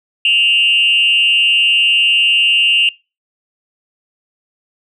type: tone with frequency modulation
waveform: sine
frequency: 2790 Hz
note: F7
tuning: 2 cents flat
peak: -8 dBFS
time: 0.25-2.89 s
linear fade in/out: 2 ms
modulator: 210 Hz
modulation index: 0.65
effects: noise-tail reverb RT60 0.3 s tail -26 dB re dry + tanh soft clip ceiling -4 dBFS